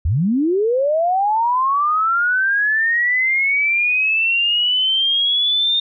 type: linear sweep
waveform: sine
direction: up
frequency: 65.41 to 3653 Hz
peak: -14 dBFS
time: 0.05-5.8 s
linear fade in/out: 5 ms
effects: none